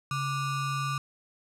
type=ring-modulated tone; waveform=square; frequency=659.3 Hz; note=E5; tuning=in tune; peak=-26 dBFS; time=0.11-0.98 s; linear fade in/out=2 ms; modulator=521 Hz; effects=low-pass 9000 Hz 12 dB/octave + 11-bit